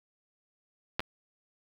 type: clicks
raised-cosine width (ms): 0.3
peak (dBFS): -11 / -20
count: 2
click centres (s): 0.995 / 1.004
effects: 7-bit